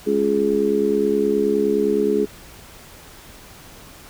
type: harmonic tone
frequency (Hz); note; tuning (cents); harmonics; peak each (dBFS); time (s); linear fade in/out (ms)
69.6; C#2; +8; 3 / 4 / 5 / 6; -24 / -24 / -24 / -18; 0.06-2.26; 20
effects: pink hiss -43 dBFS RMS until 4.09 s